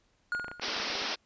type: tone with exponential decay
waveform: triangle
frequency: 1436 Hz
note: F6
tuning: 48 cents sharp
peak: -25 dBFS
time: 0.32-0.78 s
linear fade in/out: 1 ms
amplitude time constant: 100 ms
type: clicks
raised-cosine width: 0.5 ms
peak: -25 dBFS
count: 12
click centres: 0.349 / 0.397 / 0.445 / 0.482 / 0.515 / 0.597 / 0.683 / 0.765 / 0.8 / 0.902 / 0.954 / 1.018 s
type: band-pass noise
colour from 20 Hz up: white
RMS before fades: -34 dBFS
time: 0.61-1.16 s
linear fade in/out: 20 ms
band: 200 to 5600 Hz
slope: 96 dB/octave
effects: pink hiss -70 dBFS RMS until 1.25 s + resampled to 16000 Hz